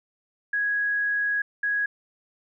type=tone bursts at uneven times; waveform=sine; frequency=1661.2 Hz; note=G#6; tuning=in tune; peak=-22 dBFS; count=2; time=0.53-1.42 / 1.63-1.86 s; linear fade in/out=5 ms; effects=none